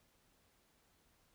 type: silence
effects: pink hiss -73 dBFS RMS until 1.34 s